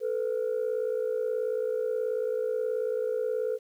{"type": "tone pair together", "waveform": "sine", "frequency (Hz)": [440.6, 499.1], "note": ["A4", "B4"], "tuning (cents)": [2, 18], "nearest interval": "major second", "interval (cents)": 216, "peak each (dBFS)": -28, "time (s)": [0, 3.59], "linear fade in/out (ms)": 50, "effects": ["tanh soft clip ceiling -22 dBFS", "10-bit"]}